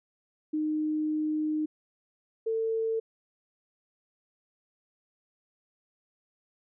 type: tone pair in turn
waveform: sine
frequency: 307.4 / 448.2 Hz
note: D#4 / A4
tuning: -21 / +32 cents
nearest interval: perfect fifth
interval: 653 cents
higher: second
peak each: -26 / -26 dBFS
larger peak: neither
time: 0.53-1.66 / 2.46-3 s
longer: first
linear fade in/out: 10 ms
effects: none